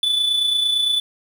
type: tone with amplitude modulation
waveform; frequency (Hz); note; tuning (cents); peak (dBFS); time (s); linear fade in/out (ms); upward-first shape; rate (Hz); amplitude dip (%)
triangle; 3479; A7; -20; -13; 0.03-1; 2; sine; 28.8; 45
effects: 7-bit